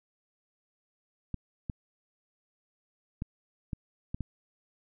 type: clicks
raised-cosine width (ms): 5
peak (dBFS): -21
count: 6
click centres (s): 1.343 / 1.698 / 3.221 / 3.732 / 4.145 / 4.207
effects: none